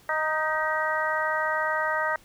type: harmonic tone with a mistuned harmonic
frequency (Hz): 311.1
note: D#4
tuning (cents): 0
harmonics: 2 / 3 / 4 / 5 / 6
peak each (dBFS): -30 / -30 / -30 / -30 / -30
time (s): 0.09-2.16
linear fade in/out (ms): 2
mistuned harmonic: 6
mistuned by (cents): +31
effects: pink hiss -56 dBFS RMS until 2.24 s